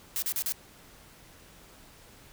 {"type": "noise bursts", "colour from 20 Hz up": "blue", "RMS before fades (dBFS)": -30, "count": 4, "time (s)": [0.16, 0.522], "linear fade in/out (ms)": 0, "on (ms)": 62, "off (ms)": 38, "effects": ["pink hiss -54 dBFS RMS until 2.32 s"]}